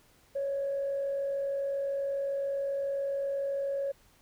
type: tone with frequency modulation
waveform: sine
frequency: 554.4 Hz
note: C#5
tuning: in tune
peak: -28 dBFS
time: 0.35-3.92 s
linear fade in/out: 10 ms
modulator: 47.3 Hz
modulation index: 0.24
effects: tanh soft clip ceiling -25 dBFS + pink hiss -63 dBFS RMS until 4.21 s